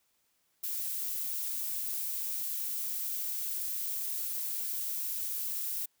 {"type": "noise", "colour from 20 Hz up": "violet", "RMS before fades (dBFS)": -35, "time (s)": [0.63, 5.86], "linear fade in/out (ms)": 10, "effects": ["white hiss -74 dBFS RMS until 6 s"]}